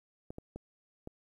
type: clicks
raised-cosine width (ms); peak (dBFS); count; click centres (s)
2; -29; 4; 0.305 / 0.384 / 0.56 / 1.074
effects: 11-bit